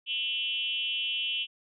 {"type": "tone with frequency modulation", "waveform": "sine", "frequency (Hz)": 2984, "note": "F#7", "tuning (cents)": 14, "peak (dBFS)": -28, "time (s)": [0.06, 1.47], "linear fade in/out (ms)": 50, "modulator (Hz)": 274, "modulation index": 1.1, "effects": []}